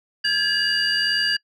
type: tone cluster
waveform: sine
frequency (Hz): 1620 / 1702 / 2874 / 4730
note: G#6 / G#6 / F7 / D8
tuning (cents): -43 / +42 / +49 / +12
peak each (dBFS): -24 / -23 / -24 / -21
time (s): 0.24-1.37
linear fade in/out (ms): 10
effects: noise-tail reverb RT60 0.1 s tail -26 dB re dry + tanh soft clip ceiling -13 dBFS